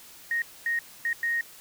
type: tone bursts at uneven times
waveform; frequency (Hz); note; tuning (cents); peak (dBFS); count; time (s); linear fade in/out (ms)
sine; 1864.7; A#6; 0; -24; 4; 0.31-0.42 / 0.66-0.79 / 1.05-1.13 / 1.23-1.41; 2
effects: white hiss -49 dBFS RMS until 1.6 s